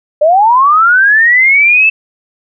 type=linear sweep; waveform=sine; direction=up; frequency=577 to 2653 Hz; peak=-4 dBFS; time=0.21-1.9 s; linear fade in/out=10 ms; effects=none